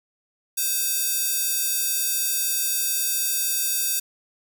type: tone with high-pass filter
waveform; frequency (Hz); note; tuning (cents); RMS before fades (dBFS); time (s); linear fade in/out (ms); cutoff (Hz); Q
square; 519; C5; -14; -24; 0.57-4; 10; 8100; 0.64
effects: none